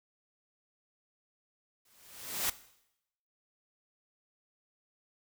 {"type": "noise with exponential growth", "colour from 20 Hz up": "white", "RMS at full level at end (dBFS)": -29, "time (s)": [1.85, 2.5], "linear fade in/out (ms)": 5, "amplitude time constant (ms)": 140, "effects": ["noise-tail reverb RT60 0.8 s tail -17 dB re dry"]}